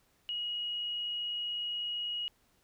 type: tone with frequency modulation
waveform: sine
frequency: 2896 Hz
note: F#7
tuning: 38 cents flat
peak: -33 dBFS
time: 0.29-2.28 s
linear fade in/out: 0 ms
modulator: 29.2 Hz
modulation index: 0.22
effects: pink hiss -70 dBFS RMS until 2.63 s